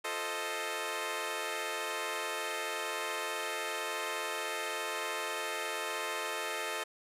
10% pulse chord, F dominant seventh, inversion none, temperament equal, 349.2 / 440 / 523.3 / 622.3 Hz, F4 / A4 / C5 / Eb5, 0 / 0 / 0 / 0 cents, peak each -36 / -30 / -34 / -30 dBFS, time 0.04-6.84 s, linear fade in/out 10 ms, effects resampled to 32000 Hz

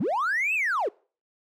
triangle linear two-way sweep, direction up then down, 130.81 to 2696 to 325.2 Hz, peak -20 dBFS, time 0-0.89 s, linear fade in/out 10 ms, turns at 0.54 s, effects noise-tail reverb RT60 0.4 s tail -26 dB re dry + tanh soft clip ceiling -19 dBFS

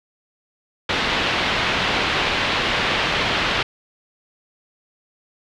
white low-pass noise, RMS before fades -21 dBFS, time 0.89-3.63 s, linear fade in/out 5 ms, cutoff 3500 Hz, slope 24 dB/octave, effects none

